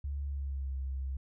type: tone with pitch glide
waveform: sine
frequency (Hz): 70.6 to 66.64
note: C#2 to C2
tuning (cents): +32 to +32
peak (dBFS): -33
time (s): 0.04-1.17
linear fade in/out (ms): 5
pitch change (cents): -100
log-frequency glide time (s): 0.25-0.75
effects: none